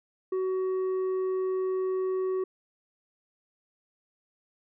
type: tone with tanh clipping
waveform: sine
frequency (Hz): 375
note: F#4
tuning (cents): +23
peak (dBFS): -27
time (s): 0.32-2.44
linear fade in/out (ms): 5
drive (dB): 5
effects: none